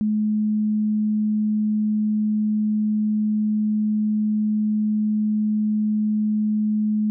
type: tone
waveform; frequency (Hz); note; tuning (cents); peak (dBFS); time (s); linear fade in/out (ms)
sine; 213; G#3; +44; -18; 0.01-7.1; 0
effects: none